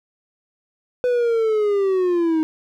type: linear sweep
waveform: triangle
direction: down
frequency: 500 to 311.1 Hz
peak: -14 dBFS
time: 1.04-2.43 s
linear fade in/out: 0 ms
effects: none